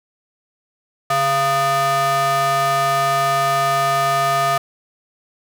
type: ring-modulated tone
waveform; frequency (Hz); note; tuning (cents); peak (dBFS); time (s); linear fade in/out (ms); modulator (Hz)
square; 273.4; C#4; -24; -13; 1.1-4.58; 5; 961
effects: none